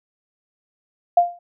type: tone with exponential decay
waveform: sine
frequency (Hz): 698.5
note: F5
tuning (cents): 0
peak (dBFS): -7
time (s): 1.17-1.39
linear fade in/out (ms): 5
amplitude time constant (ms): 47
effects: none